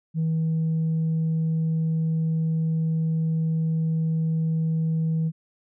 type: tone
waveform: sine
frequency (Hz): 160.9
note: E3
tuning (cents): -42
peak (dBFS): -19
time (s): 0.14-5.32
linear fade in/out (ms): 50
effects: tanh soft clip ceiling -19 dBFS